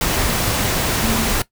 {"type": "tone in noise", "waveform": "sine", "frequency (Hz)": 224.7, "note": "A3", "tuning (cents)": 37, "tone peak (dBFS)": -22, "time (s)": [1.03, 1.28], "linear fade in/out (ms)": 2, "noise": "pink", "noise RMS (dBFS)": -19, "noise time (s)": [0.01, 1.42], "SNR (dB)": -6, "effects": ["noise-tail reverb RT60 0.1 s tail -17 dB re dry"]}